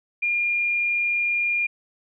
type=tone; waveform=sine; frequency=2411 Hz; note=D7; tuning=45 cents sharp; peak=-20 dBFS; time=0.22-1.67 s; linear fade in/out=10 ms; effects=none